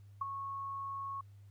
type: tone with ADSR envelope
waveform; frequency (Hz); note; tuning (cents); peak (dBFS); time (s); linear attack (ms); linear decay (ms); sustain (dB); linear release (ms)
sine; 1100; C#6; -14; -30; 0.21-1.21; 7; 16; -8; 4
effects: added 100 Hz sine -53 dBFS peak until 1.5 s + pink hiss -75 dBFS RMS until 1.5 s